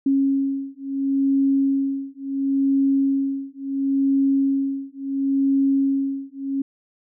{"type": "beating tone pair", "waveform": "sine", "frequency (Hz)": [273.1, 273.82], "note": ["C#4", "C#4"], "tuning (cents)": [-26, -21], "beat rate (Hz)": 0.72, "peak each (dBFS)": [-21, -21], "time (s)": [0.06, 6.62], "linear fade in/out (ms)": 5, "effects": []}